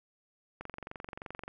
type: click train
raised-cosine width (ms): 0.5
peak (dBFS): -26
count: 21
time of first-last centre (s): 0.61-1.48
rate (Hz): 23
effects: none